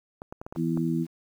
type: clicks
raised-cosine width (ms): 1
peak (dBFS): -24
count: 7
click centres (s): 0.219 / 0.325 / 0.415 / 0.465 / 0.525 / 0.561 / 0.774
type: harmonic tone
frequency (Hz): 82.41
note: E2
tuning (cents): 0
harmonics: 2 / 3 / 4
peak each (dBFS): -27 / -29 / -29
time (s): 0.55-1.07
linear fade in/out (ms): 50
effects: 9-bit